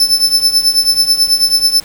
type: tone with tremolo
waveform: 40% pulse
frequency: 5274 Hz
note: E8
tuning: in tune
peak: -4 dBFS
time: 0-1.8 s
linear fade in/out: 2 ms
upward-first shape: triangle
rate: 9.2 Hz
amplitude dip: 85%
effects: pink hiss -36 dBFS RMS until 1.84 s